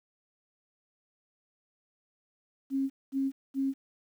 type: tone bursts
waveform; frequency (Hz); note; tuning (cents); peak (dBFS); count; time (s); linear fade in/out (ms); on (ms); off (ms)
sine; 270.7; C#4; -41; -26; 3; 2.7-3.74; 50; 200; 220
effects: 10-bit